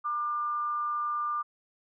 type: tone with amplitude modulation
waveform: sine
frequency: 1195 Hz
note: D6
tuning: 30 cents sharp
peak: -26 dBFS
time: 0.04-1.43 s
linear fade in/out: 20 ms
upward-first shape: sine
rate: 252 Hz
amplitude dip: 40%
effects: none